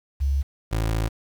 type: tone pair in turn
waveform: sine / 25% pulse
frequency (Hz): 69 / 54.89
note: C#2 / A1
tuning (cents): -7 / -3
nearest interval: major third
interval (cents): 396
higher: first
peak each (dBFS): -19 / -18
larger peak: second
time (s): 0.2-0.43 / 0.71-1.09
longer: second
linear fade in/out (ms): 20
effects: 8-bit